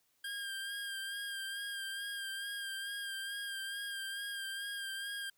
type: tone with vibrato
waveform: 25% pulse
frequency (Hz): 1604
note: G6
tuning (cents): +39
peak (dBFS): -35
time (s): 0.24-5.3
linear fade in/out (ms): 5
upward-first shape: sine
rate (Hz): 2.3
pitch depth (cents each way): 30
effects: white hiss -75 dBFS RMS until 5.37 s